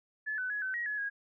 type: tone with pitch steps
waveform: sine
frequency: 1722 / 1505 / 1681 / 1525 / 1898 / 1698 / 1643 Hz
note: A6 / F#6 / G#6 / G6 / A#6 / G#6 / G#6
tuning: -38 / +29 / +20 / -48 / +31 / +38 / -19 cents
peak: -32 dBFS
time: 0.26-1.1 s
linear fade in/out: 20 ms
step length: 120 ms
effects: none